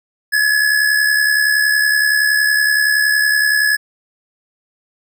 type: tone with amplitude modulation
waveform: square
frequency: 1700 Hz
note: G#6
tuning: 40 cents sharp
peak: -10 dBFS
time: 0.32-3.77 s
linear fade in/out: 20 ms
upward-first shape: sine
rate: 70.7 Hz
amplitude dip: 55%
effects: none